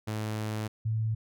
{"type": "tone pair in turn", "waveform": ["sawtooth", "sine"], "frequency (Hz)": [108, 110.59], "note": ["A2", "A2"], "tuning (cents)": [-32, 9], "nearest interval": "unison", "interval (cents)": 41, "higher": "second", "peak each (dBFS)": [-27, -26], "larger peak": "second", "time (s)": [[0.07, 0.68], [0.85, 1.15]], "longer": "first", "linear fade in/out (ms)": 10, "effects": []}